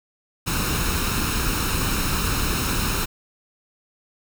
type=noise with comb filter; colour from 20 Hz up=pink; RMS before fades=-23 dBFS; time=0.46-3.06 s; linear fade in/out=20 ms; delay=0.75 ms; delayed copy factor=+0.6; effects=none